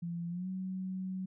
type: tone with pitch glide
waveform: sine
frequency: 170.8 to 187.34 Hz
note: F3 to F#3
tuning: -38 to +22 cents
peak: -35 dBFS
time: 0.02-1.26 s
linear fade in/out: 10 ms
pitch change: +160 cents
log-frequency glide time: 0.29-0.48 s
effects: none